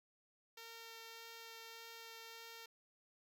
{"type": "tone with vibrato", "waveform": "5% pulse", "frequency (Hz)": 456.7, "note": "A#4", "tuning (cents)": -36, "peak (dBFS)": -40, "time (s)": [0.57, 2.66], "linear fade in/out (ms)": 5, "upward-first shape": "sine", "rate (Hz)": 1.7, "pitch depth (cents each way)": 8, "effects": []}